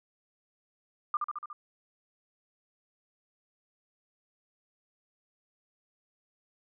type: tone with echo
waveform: sine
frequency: 1200 Hz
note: D6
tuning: 37 cents sharp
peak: -25 dBFS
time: 1.14-1.17 s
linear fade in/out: 2 ms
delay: 72 ms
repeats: 5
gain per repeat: -3 dB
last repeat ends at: 1.53 s
effects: none